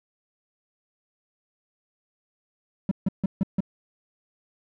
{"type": "tone bursts", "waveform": "triangle", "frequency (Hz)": 191.8, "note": "G3", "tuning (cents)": -37, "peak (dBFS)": -17, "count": 5, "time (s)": [2.89, 3.605], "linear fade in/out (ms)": 2, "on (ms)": 23, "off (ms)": 150, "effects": []}